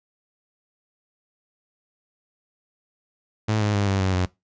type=tone with pitch steps; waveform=sawtooth; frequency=108.2 / 104.57 / 101.07 / 97.68 / 94.41 / 91.25 Hz; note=A2 / G#2 / G#2 / G2 / F#2 / F#2; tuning=-29 / +12 / -47 / -6 / +35 / -24 cents; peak=-16 dBFS; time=3.48-4.26 s; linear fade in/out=10 ms; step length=130 ms; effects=noise-tail reverb RT60 0.2 s tail -21 dB re dry + resampled to 16000 Hz